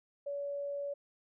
sine tone, 568 Hz, C#5, 42 cents sharp, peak -35 dBFS, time 0.26-0.94 s, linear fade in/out 10 ms, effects none

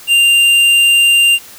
triangle tone with tanh clipping, 2790 Hz, F7, 2 cents flat, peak -8 dBFS, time 0.07-1.39 s, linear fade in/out 50 ms, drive 15 dB, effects white hiss -36 dBFS RMS until 1.58 s

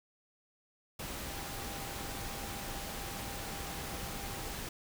sine tone in noise, 795 Hz, G5, 24 cents sharp, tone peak -49 dBFS, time 1.26-4.54 s, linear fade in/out 5 ms, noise pink, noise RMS -41 dBFS, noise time 0.99-4.69 s, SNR -11 dB, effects none

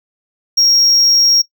triangle tone, 5588 Hz, F8, in tune, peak -7 dBFS, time 0.57-1.42 s, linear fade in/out 10 ms, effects noise-tail reverb RT60 0.1 s tail -18 dB re dry

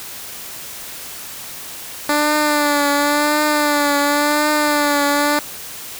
10% pulse tone with vibrato, 293.7 Hz, D4, in tune, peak -6 dBFS, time 2.09-5.39 s, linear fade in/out 2 ms, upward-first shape triangle, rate 0.93 Hz, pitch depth 50 cents each way, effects white hiss -32 dBFS RMS until 5.99 s

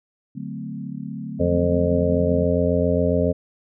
sine chord, D dominant seventh, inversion none, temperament equal with one note detuned, 146.83 / 185 / 220 / 256.7 Hz, D3 / F#3 / A3 / C4, 0 / 0 / 0 / -33 cents, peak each -34 / -34 / -33 / -35 dBFS, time 0.35-2.46 s, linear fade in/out 10 ms
harmonic tone, 87.31 Hz, F2, in tune, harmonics 1 / 2 / 3 / 5 / 6 / 7, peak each -24 / -24 / -24 / -24 / -24 / -24 dBFS, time 1.39-3.33 s, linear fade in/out 20 ms
effects none

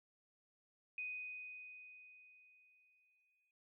sine tone with exponential decay, 2495 Hz, D#7, 4 cents sharp, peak -40 dBFS, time 0.98-3.51 s, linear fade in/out 2 ms, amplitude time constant 550 ms, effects none

